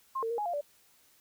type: tone with pitch steps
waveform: sine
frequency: 1062 / 453.2 / 467.9 / 834 / 698 / 581 Hz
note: C6 / A#4 / A#4 / G#5 / F5 / D5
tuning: +25 / -49 / +6 / +7 / -1 / -19 cents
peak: -30 dBFS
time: 0.15-0.612 s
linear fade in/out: 10 ms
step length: 77 ms
effects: white hiss -64 dBFS RMS until 1.2 s